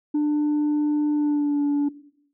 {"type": "tone with pitch glide", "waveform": "sine", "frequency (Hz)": [297.4, 288.3], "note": ["D4", "D4"], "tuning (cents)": [22, -32], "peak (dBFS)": -16, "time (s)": [0.14, 1.89], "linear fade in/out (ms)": 10, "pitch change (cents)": -54, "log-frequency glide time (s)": [1.13, 1.62], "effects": ["noise-tail reverb RT60 0.7 s tail -18 dB re dry", "tanh soft clip ceiling -18 dBFS"]}